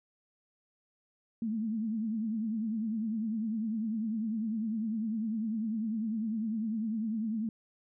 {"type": "tone with vibrato", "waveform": "sine", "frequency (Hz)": 220, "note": "A3", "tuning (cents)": 0, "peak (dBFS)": -30, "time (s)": [1.42, 7.49], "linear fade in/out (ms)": 2, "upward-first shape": "triangle", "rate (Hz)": 10, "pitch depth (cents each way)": 110, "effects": []}